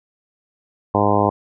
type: harmonic tone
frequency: 102.8 Hz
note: G#2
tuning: 17 cents flat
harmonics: 1 / 2 / 3 / 4 / 5 / 6 / 7 / 8 / 9 / 10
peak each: -23 / -23 / -23 / -23 / -23 / -23 / -23 / -23 / -23 / -23 dBFS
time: 0.94-1.3 s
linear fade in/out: 10 ms
effects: none